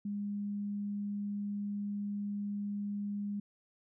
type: tone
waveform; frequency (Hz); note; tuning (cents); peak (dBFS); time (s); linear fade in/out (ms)
sine; 203.9; G#3; -32; -34; 0.05-3.4; 5
effects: none